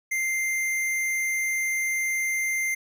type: tone with hard clipping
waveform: sine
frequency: 2093 Hz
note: C7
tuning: in tune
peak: -25 dBFS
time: 0.11-2.75 s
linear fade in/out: 10 ms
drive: 17 dB
effects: none